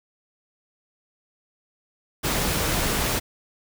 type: noise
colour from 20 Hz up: pink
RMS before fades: -24 dBFS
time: 2.23-3.2 s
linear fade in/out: 20 ms
effects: none